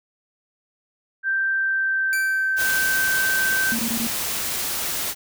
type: tone with pitch glide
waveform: sine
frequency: 1568 to 1550.9 Hz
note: G6 to G6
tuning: 0 to -19 cents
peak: -19 dBFS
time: 1.23-3.76 s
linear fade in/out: 50 ms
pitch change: -19 cents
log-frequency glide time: 1.51-2.37 s
type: tone with exponential decay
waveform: 10% pulse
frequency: 2332 Hz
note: D7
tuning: 13 cents flat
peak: -17 dBFS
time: 2.13-2.73 s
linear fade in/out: 0 ms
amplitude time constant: 130 ms
type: noise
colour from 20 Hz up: white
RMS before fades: -26 dBFS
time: 2.56-5.15 s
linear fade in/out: 50 ms
type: tone bursts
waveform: sine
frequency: 230 Hz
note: A#3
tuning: 23 cents flat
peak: -24 dBFS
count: 4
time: 3.72-4.069 s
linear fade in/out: 0 ms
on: 70 ms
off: 23 ms
effects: none